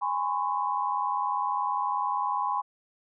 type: tone cluster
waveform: sine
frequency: 823 / 1012 / 1092 Hz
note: G#5 / B5 / C#6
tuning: -16 / +42 / -26 cents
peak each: -30 / -29 / -31 dBFS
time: 0.01-2.62 s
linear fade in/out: 20 ms
effects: none